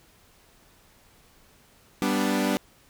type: chord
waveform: sawtooth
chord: G major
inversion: none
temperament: equal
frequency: 196 / 246.9 / 293.7 Hz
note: G3 / B3 / D4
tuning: 0 / 0 / 0 cents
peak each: -23 dBFS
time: 2.02-2.57 s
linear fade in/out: 0 ms
effects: pink hiss -58 dBFS RMS until 2.89 s